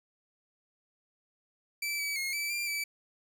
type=tone with pitch steps; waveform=sawtooth; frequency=2322 / 2289 / 2155 / 2314 / 2378 / 2308 Hz; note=D7 / D7 / C#7 / D7 / D7 / D7; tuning=-20 / -45 / -49 / -26 / +21 / -31 cents; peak=-28 dBFS; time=1.82-2.84 s; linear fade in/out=5 ms; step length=170 ms; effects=none